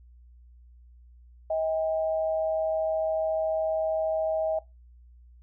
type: tone pair together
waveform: sine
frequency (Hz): 637 / 802.6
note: D#5 / G5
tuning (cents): +41 / +41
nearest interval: major third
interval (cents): 400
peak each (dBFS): -25 / -35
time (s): 1.5-4.59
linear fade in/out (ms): 5
effects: noise-tail reverb RT60 0.2 s tail -18 dB re dry + added 60 Hz sine -50 dBFS peak until 5.42 s